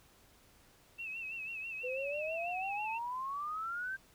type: tone with vibrato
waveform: sine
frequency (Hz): 2637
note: E7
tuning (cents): 0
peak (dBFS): -39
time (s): 0.98-2.99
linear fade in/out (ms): 20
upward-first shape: sine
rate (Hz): 6.1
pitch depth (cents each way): 70
type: exponential sweep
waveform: sine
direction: up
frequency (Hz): 493.9 to 1585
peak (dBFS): -36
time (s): 1.83-3.97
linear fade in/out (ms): 20
effects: pink hiss -64 dBFS RMS until 4.14 s